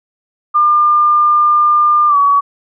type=tone with pitch glide; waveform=sine; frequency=1200 to 1132.6 Hz; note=D6 to C#6; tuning=+37 to +37 cents; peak=-7 dBFS; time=0.54-2.41 s; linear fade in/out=20 ms; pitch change=-100 cents; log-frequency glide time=2.08-2.17 s; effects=none